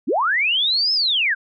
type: linear two-way sweep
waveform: sine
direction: up then down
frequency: 183.1 to 5274 to 1466 Hz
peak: -16 dBFS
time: 0.07-1.35 s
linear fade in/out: 20 ms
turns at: 0.93 s
effects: none